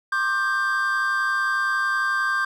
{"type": "tone cluster", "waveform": "triangle", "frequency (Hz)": [1078, 1189, 1574], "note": ["C#6", "D6", "G6"], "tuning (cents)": [-49, 21, 7], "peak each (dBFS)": [-27, -25, -20], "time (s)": [0.12, 2.45], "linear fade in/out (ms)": 5, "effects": []}